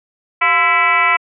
sine tone with frequency modulation, 1661.2 Hz, G#6, in tune, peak -10 dBFS, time 0.41-1.17 s, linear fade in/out 10 ms, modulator 319 Hz, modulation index 2.6, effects high-pass 400 Hz 12 dB/octave

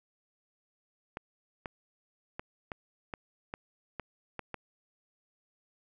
clicks, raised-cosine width 0.5 ms, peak -22 dBFS, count 9, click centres 1.171 / 1.658 / 2.395 / 2.718 / 3.138 / 3.539 / 3.997 / 4.393 / 4.543 s, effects none

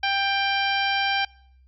harmonic tone with a mistuned harmonic, 790 Hz, G5, 13 cents sharp, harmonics 1 / 2 / 3 / 4 / 5 / 6 / 7, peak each -25 / -27 / -27 / -29 / -35 / -35 / -37 dBFS, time 0.03-1.25 s, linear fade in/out 5 ms, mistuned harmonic 4, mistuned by -15 cents, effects noise-tail reverb RT60 0.7 s tail -26 dB re dry + added 64 Hz sine -52 dBFS peak until 1.67 s

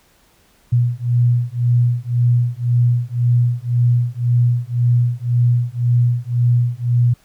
sine beating tone pair, 120 / 121.9 Hz, B2 / B2, -49 / -22 cents, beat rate 1.9 Hz, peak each -16 dBFS, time 0.72-7.14 s, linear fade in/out 10 ms, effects pink hiss -55 dBFS RMS until 7.24 s

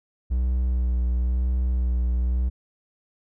triangle tone with vibrato, 61.74 Hz, B1, in tune, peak -18 dBFS, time 0.3-2.5 s, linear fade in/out 20 ms, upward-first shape sine, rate 0.99 Hz, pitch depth 26 cents each way, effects none

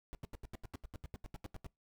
brown noise bursts, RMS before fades -44 dBFS, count 16, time 0.13-1.665 s, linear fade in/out 0 ms, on 20 ms, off 81 ms, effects noise-tail reverb RT60 0.2 s tail -24 dB re dry

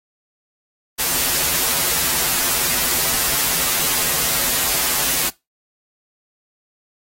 white noise with comb filter, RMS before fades -19 dBFS, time 0.98-5.3 s, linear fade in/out 20 ms, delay 9.8 ms, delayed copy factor -0.95, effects noise-tail reverb RT60 0.2 s tail -20 dB re dry + AAC 48 kbps

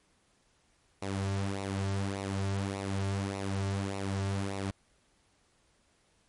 sawtooth tone with flanger, 98 Hz, G2, in tune, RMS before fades -33 dBFS, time 1.02-4.71 s, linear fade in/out 5 ms, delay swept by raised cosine 0.61 to 4.01 ms, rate 1.7 Hz, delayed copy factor -0.65, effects pink hiss -69 dBFS RMS until 6.28 s + MP3 48 kbps

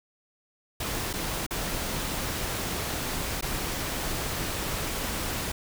pink noise with dropouts, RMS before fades -31 dBFS, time 0.8-5.52 s, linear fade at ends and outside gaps 5 ms, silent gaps 1.131-1.136 / 1.465-1.507 / 3.411-3.424 s, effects none

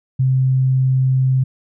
sine tone, 130.81 Hz, C3, in tune, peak -12 dBFS, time 0.19-1.44 s, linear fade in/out 10 ms, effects none

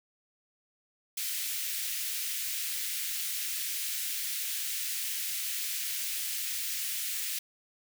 white high-pass noise, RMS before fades -34 dBFS, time 1.17-7.39 s, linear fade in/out 5 ms, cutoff 1900 Hz, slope 24 dB/octave, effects none

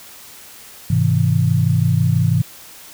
sine chord, Ab augmented, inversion none, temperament just, 103.83 / 129.78 / 162.23 Hz, Ab2 / C3 / E3, 0 / -14 / -27 cents, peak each -17 dBFS, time 0.9-2.42 s, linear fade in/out 5 ms, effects white hiss -40 dBFS RMS until 2.93 s

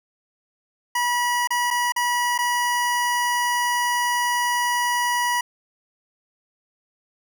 25% pulse tone with dropouts, 970 Hz, B5, 31 cents flat, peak -16 dBFS, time 0.95-5.41 s, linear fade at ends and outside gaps 5 ms, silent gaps 1.474-1.505 / 1.705-1.709 / 1.922-1.962 / 2.379-2.387 s, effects none

